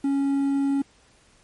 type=tone with quantisation; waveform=triangle; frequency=277.2 Hz; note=C#4; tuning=in tune; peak=-18 dBFS; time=0.04-0.82 s; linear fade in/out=5 ms; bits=8; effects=pink hiss -58 dBFS RMS until 1.43 s + MP3 48 kbps